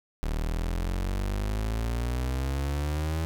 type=exponential sweep; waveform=35% pulse; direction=up; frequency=37.52 to 81.5 Hz; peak=-25 dBFS; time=0.23-3.25 s; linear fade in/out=0 ms; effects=none